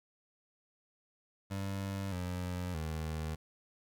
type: tone with pitch steps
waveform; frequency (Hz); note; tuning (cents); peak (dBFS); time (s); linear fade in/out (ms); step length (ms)
25% pulse; 97.9 / 89.7 / 78.9; G2 / F2 / D#2; -2 / +47 / +25; -32; 1.5-3.36; 20; 620
effects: 11-bit